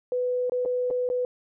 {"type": "tone with dropouts", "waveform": "sine", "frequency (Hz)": 497.3, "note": "B4", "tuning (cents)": 12, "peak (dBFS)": -23, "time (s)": [0.12, 1.25], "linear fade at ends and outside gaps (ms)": 1, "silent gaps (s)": [[0.497, 0.52], [0.651, 0.658], [0.903, 0.909], [1.09, 1.1]], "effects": []}